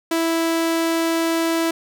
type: tone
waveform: sawtooth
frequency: 329.6 Hz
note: E4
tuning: in tune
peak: -14 dBFS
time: 0.11-1.71 s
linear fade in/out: 5 ms
effects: none